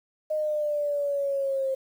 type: exponential sweep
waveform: sine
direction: down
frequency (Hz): 619 to 530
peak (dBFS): -24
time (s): 0.3-1.75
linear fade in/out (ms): 10
effects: 9-bit